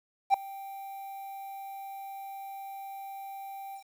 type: tone with ADSR envelope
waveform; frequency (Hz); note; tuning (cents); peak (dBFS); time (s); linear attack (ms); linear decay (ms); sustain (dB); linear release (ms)
triangle; 784; G5; 0; -14; 0.3-3.84; 40; 3; -23; 93
effects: 9-bit